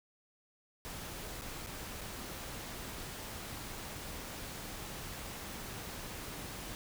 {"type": "noise with dropouts", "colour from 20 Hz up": "pink", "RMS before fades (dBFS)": -44, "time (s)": [0.85, 6.75], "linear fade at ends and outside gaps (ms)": 0, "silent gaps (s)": [[1.412, 1.419], [1.663, 1.67], [2.01, 2.014]], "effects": []}